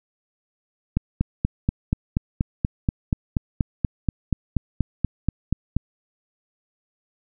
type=click train; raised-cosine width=5 ms; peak=-7 dBFS; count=21; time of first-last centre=0.97-5.766 s; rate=4.17 Hz; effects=none

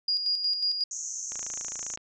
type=tone with tremolo; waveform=sine; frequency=4854 Hz; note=D#8; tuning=44 cents flat; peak=-23 dBFS; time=0.08-0.84 s; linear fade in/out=5 ms; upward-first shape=square; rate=5.5 Hz; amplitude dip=50%
type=band-pass noise; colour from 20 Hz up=white; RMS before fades=-36 dBFS; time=0.91-1.96 s; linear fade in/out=2 ms; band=6000 to 6900 Hz; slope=96 dB/octave
type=click train; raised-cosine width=0.3 ms; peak=-26 dBFS; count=19; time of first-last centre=1.32-1.975 s; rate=27.5 Hz
effects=none

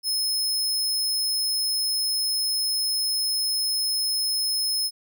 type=tone; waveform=sawtooth; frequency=5180 Hz; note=E8; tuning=31 cents flat; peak=-20 dBFS; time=0.03-4.91 s; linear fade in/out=50 ms; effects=none

